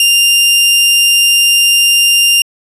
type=tone; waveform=sawtooth; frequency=2794 Hz; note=F7; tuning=in tune; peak=-3 dBFS; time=0-2.42 s; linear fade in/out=2 ms; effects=resampled to 32000 Hz